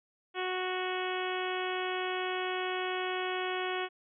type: harmonic tone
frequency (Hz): 368.7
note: F#4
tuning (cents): -6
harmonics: 1 / 2 / 3 / 4 / 5 / 6 / 7 / 8 / 9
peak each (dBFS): -35 / -38 / -40 / -41 / -42 / -43 / -43 / -44 / -45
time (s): 0.34-3.89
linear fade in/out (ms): 50
effects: none